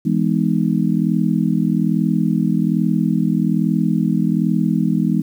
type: chord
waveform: sine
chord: E major seventh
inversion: none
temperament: just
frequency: 164.81 / 206 / 247.2 / 309 Hz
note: E3 / G#3 / B3 / D#4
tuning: 0 / -14 / +2 / -12 cents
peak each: -19 / -18 / -21 / -23 dBFS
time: 0.05-5.22 s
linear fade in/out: 10 ms
effects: 8-bit